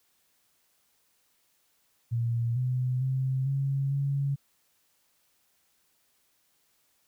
sine tone with pitch steps, 117.2 / 126.7 / 131.6 / 137.3 / 139.6 Hz, A#2 / B2 / C3 / C#3 / C#3, +10 / +45 / +10 / -16 / +13 cents, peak -25 dBFS, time 2.11-4.36 s, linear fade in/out 20 ms, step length 450 ms, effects white hiss -70 dBFS RMS until 7.07 s

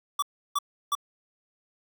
square tone bursts, 1154 Hz, D6, 31 cents flat, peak -24 dBFS, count 3, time 0.19-0.952 s, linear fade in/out 5 ms, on 34 ms, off 330 ms, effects none

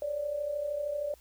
sine tone pair together, 554.4 / 587.4 Hz, C#5 / D5, 0 / 0 cents, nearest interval minor second, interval 100 cents, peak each -38 / -31 dBFS, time 0.02-1.14 s, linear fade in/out 2 ms, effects added 60 Hz sine -59 dBFS peak until 1.2 s + white hiss -62 dBFS RMS until 1.2 s

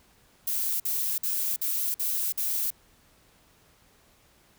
violet noise bursts, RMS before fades -28 dBFS, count 6, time 0.47-2.705 s, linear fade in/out 5 ms, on 330 ms, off 51 ms, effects pink hiss -61 dBFS RMS until 4.58 s

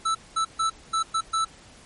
square tone bursts at uneven times, 1318.5 Hz, E6, in tune, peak -22 dBFS, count 6, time 0.05-0.15 / 0.36-0.45 / 0.59-0.7 / 0.93-1.03 / 1.14-1.21 / 1.33-1.45 s, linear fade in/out 10 ms, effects pink hiss -50 dBFS RMS until 1.85 s + MP3 48 kbps

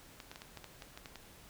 clicks, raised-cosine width 0.2 ms, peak -29 dBFS, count 10, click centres 0.202 / 0.315 / 0.359 / 0.419 / 0.573 / 0.643 / 0.822 / 0.975 / 1.058 / 1.157 s, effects pink hiss -57 dBFS RMS until 1.49 s

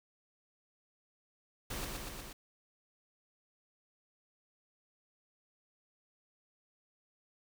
pink noise with echo, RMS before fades -40 dBFS, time 1.7-1.85 s, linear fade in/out 5 ms, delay 120 ms, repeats 4, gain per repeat -2 dB, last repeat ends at 2.33 s, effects none

